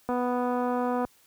click train, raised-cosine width 1 ms, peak -16 dBFS, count 238, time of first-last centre 0.09-1.05 s, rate 247 Hz, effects white hiss -61 dBFS RMS until 1.26 s + high-pass 60 Hz 12 dB/octave

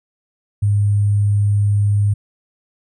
sine tone with sample-and-hold, 102.3 Hz, G#2, 26 cents flat, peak -12 dBFS, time 0.62-2.14 s, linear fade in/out 10 ms, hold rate 8820 Hz, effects resampled to 22050 Hz

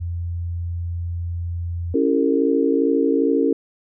sine tone, 85.9 Hz, F2, 28 cents flat, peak -23 dBFS, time 0-1.95 s, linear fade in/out 20 ms
sine chord, C# diminished seventh, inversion none, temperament equal with one note detuned, 277.2 / 329.6 / 392 / 454.5 Hz, C#4 / E4 / G4 / Bb4, 0 / 0 / 0 / -44 cents, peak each -19 / -22 / -24 / -20 dBFS, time 1.94-3.53 s, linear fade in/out 5 ms
effects none

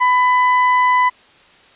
35% pulse tone, 999 Hz, B5, 20 cents sharp, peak -9 dBFS, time 0-1.1 s, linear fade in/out 20 ms, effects white hiss -48 dBFS RMS until 1.75 s + resampled to 8000 Hz

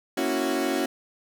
30% pulse chord, F# dominant seventh, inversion first, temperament equal, 233.1 / 277.2 / 329.6 / 370 Hz, A#3 / C#4 / E4 / F#4, 0 / 0 / 0 / 0 cents, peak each -31 / -25 / -27 / -26 dBFS, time 0.17-0.86 s, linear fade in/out 5 ms, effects none

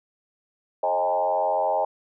sine tone with frequency modulation, 717 Hz, F5, 45 cents sharp, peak -20 dBFS, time 0.83-1.85 s, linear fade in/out 5 ms, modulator 90.6 Hz, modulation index 2.1, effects none

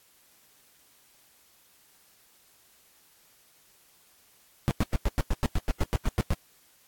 brown noise bursts, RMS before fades -23 dBFS, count 14, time 4.68-6.334 s, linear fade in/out 0 ms, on 29 ms, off 96 ms, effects white hiss -61 dBFS RMS until 6.87 s + AAC 64 kbps

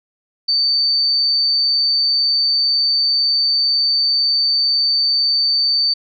sine tone, 4571 Hz, D8, 48 cents flat, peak -13 dBFS, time 0.48-5.94 s, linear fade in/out 10 ms, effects none

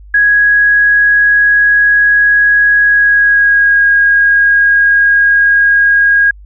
sine tone with pitch glide, 1661.2 to 1636.4 Hz, G#6 to G#6, 0 to -26 cents, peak -5 dBFS, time 0.14-6.31 s, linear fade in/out 5 ms, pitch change -26 cents, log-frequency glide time 2.82-3.86 s, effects added 50 Hz sine -32 dBFS peak until 6.45 s

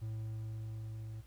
triangle tone with level ramp, 110 Hz, A2, in tune, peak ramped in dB -35 to -40 dBFS, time 0.01-1.22 s, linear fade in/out 20 ms, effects added 60 Hz sine -55 dBFS peak until 1.26 s + pink hiss -67 dBFS RMS until 1.26 s

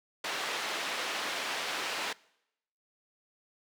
white band-pass noise, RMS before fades -35 dBFS, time 0.24-2.13 s, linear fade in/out 5 ms, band 360 to 3300 Hz, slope 12 dB/octave, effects noise-tail reverb RT60 0.8 s tail -23 dB re dry

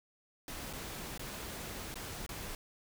pink noise with dropouts, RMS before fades -43 dBFS, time 0.48-2.55 s, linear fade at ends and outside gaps 1 ms, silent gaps 0.729-0.734 / 1.177-1.194 / 1.942-1.956 / 2.264-2.291 s, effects none

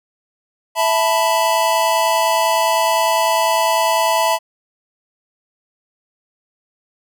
square chord, E suspended fourth, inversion none, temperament just, 659.3 / 879 / 988.9 Hz, E5 / A5 / B5, 0 / -2 / +2 cents, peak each -19 dBFS, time 0.75-4.39 s, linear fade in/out 50 ms, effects none

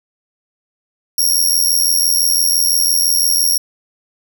15% pulse tone with amplitude modulation, 5588 Hz, F8, in tune, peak -3 dBFS, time 1.18-3.58 s, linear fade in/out 5 ms, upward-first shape sine, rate 85.9 Hz, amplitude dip 70%, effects none

